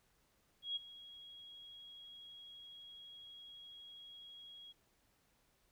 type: tone with ADSR envelope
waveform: sine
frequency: 3304 Hz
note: G#7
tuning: 10 cents flat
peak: -35 dBFS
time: 0.62-4.73 s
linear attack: 140 ms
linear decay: 18 ms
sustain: -17 dB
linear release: 22 ms
effects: pink hiss -75 dBFS RMS until 5.71 s